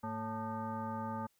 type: tone with frequency modulation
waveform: sine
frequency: 554.4 Hz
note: C#5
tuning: in tune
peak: -36 dBFS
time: 0.03-1.27 s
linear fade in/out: 10 ms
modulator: 330 Hz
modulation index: 1.9
effects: white hiss -75 dBFS RMS until 1.39 s